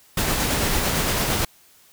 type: noise with tremolo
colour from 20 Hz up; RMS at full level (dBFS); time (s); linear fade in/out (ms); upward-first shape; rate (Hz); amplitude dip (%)
pink; -21; 0.17-1.45; 5; sine; 8.9; 25
effects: white hiss -54 dBFS RMS until 1.92 s